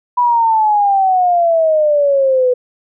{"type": "exponential sweep", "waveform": "sine", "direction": "down", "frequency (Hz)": [987.8, 493.9], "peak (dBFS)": -9, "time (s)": [0.17, 2.54], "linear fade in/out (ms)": 10, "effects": []}